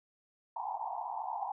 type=band-pass noise; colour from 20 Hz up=pink; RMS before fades=-38 dBFS; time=0.56-1.52 s; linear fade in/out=5 ms; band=730 to 980 Hz; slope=96 dB/octave; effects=none